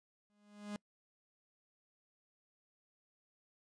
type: tone with exponential growth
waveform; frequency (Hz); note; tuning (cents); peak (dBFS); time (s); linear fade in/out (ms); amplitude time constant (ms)
45% pulse; 206.9; G#3; -6; -38; 0.3-0.76; 0; 100
effects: noise-tail reverb RT60 0.1 s tail -25 dB re dry + resampled to 22050 Hz